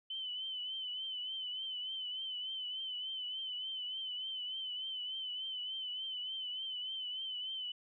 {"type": "tone with vibrato", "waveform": "sine", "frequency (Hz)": 3043, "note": "F#7", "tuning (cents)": 48, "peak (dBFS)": -38, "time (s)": [0.1, 7.72], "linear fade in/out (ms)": 5, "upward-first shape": "triangle", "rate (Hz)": 3.4, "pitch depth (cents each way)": 64, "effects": []}